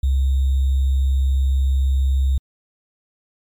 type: tone with sample-and-hold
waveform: sine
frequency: 66.9 Hz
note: C2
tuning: 39 cents sharp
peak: -14 dBFS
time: 0.03-2.38 s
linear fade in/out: 5 ms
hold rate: 3675 Hz
effects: MP3 96 kbps